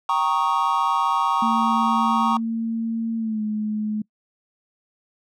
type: chord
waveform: triangle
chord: Eb dominant seventh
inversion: first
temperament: equal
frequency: 784 / 932.3 / 1108.7 / 1244.5 Hz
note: G5 / Bb5 / Db6 / Eb6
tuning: 0 / 0 / 0 / 0 cents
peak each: -25 / -21 / -20 / -25 dBFS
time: 0.09-2.37 s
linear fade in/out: 2 ms
type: tone with pitch glide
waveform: sine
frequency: 227.2 to 213.2 Hz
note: A#3 to G#3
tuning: -44 to +46 cents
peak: -22 dBFS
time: 1.42-4.02 s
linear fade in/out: 5 ms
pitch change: -110 cents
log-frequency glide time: 3.17-3.42 s
effects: noise-tail reverb RT60 0.1 s tail -24 dB re dry